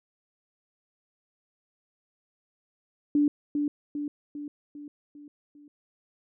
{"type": "tone with echo", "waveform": "sine", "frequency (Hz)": 292.4, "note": "D4", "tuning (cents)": -7, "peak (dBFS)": -19, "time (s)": [3.15, 3.28], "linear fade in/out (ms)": 2, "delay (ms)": 400, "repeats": 6, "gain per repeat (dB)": -5, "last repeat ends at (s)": 5.68, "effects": []}